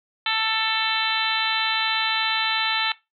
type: harmonic tone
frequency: 442.9 Hz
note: A4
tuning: 11 cents sharp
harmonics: 2 / 3 / 4 / 5 / 6 / 7 / 8 / 9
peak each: -29 / -29 / -29 / -29 / -29 / -29 / -29 / -29 dBFS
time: 0.26-2.92 s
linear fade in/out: 2 ms
effects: noise-tail reverb RT60 0.2 s tail -18 dB re dry